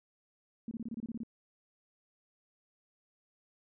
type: tone bursts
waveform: sine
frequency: 228.2 Hz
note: A#3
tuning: 37 cents flat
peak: -36 dBFS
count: 10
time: 0.68-1.234 s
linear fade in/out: 2 ms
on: 32 ms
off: 26 ms
effects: none